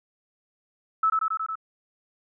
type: tone with echo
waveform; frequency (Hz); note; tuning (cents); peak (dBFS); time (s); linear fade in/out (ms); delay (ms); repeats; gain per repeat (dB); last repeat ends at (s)
sine; 1305; E6; -18; -18; 1.03-1.1; 5; 91; 5; -2; 1.555
effects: none